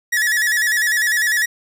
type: tone with vibrato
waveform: 45% pulse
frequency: 1811 Hz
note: A6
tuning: 49 cents sharp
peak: -15 dBFS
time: 0.12-1.46 s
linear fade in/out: 10 ms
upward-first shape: square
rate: 10 Hz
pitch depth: 86 cents each way
effects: none